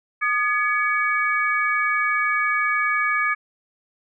sine tone cluster, 1226 / 1696 / 2257 Hz, D#6 / G#6 / C#7, -26 / +36 / +31 cents, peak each -23 dBFS, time 0.21-3.35 s, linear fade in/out 20 ms, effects none

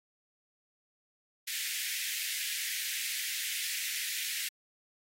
pink high-pass noise, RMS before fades -36 dBFS, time 1.47-4.49 s, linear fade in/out 10 ms, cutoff 1800 Hz, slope 48 dB/octave, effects AAC 48 kbps

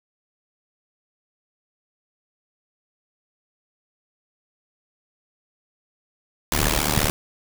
pink noise with amplitude modulation, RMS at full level -17 dBFS, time 6.52-7.1 s, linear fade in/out 0 ms, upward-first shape sine, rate 74.9 Hz, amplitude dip 100%, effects none

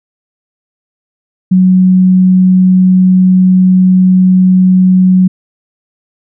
sine tone, 185 Hz, F#3, in tune, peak -3 dBFS, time 1.51-5.28 s, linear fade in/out 10 ms, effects none

